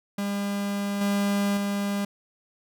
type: tone with level steps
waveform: 45% pulse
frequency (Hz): 201.3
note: G3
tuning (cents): +46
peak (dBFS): -26 / -22 / -25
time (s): 0.18-2.05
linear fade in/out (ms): 5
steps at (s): 1.01 / 1.57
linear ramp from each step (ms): 2
effects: none